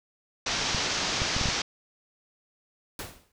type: low-pass noise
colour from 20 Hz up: white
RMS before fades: -29 dBFS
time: 0.46-1.62 s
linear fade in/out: 5 ms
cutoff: 6300 Hz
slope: 48 dB/octave
type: clicks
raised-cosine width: 5 ms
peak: -18 dBFS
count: 6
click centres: 0.747 / 1.219 / 1.365 / 1.413 / 1.457 / 1.487 s
type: noise with exponential decay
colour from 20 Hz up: pink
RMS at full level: -33 dBFS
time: 2.99-3.32 s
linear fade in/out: 2 ms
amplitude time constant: 71 ms
effects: none